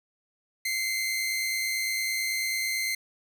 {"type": "tone pair together", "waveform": "sawtooth", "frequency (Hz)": [2073, 2182], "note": ["C7", "C#7"], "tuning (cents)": [-17, -28], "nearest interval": "minor second", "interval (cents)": 89, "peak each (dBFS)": [-24, -32], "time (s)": [0.65, 2.95], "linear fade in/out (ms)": 5, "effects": []}